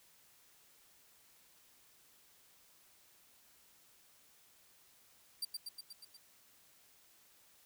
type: tone with echo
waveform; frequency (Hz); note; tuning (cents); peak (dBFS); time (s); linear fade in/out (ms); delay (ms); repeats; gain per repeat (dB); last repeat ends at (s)
sawtooth; 4699; D8; 0; -33; 5.42-5.45; 5; 120; 6; -3; 6.17
effects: white hiss -66 dBFS RMS until 7.65 s